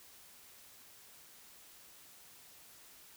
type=silence; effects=white hiss -58 dBFS RMS until 3.16 s